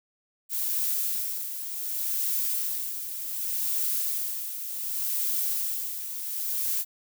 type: noise with tremolo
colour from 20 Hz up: violet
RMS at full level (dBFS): -27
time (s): 0.49-6.85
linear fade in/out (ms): 50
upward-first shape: sine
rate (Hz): 0.67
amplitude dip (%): 60
effects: none